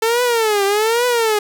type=tone with vibrato; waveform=sawtooth; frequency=441.8 Hz; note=A4; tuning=7 cents sharp; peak=-10 dBFS; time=0.02-1.39 s; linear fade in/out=5 ms; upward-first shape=triangle; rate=1.2 Hz; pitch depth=210 cents each way; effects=none